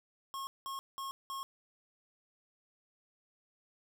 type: tone bursts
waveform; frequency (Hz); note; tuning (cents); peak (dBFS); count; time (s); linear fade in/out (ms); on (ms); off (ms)
square; 1085; C#6; -37; -39; 4; 0.34-1.43; 0; 130; 190
effects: none